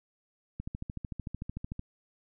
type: click train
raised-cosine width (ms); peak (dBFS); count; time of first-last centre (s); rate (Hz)
5; -24; 17; 0.6-1.794; 13.4
effects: none